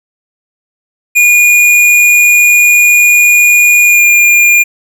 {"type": "tone with pitch glide", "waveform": "square", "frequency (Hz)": [2438, 2411], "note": ["D#7", "D7"], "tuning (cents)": [-36, 45], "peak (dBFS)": -4, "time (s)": [1.15, 4.64], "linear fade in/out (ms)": 20, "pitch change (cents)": -19, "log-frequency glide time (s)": [3.84, 4.04], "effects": []}